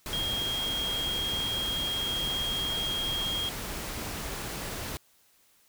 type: tone in noise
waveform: sine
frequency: 3248 Hz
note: G#7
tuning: 39 cents flat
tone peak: -29 dBFS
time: 0.13-3.49 s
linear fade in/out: 0 ms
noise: pink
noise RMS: -36 dBFS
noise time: 0.06-4.97 s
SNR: +4 dB
effects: white hiss -64 dBFS RMS until 5.68 s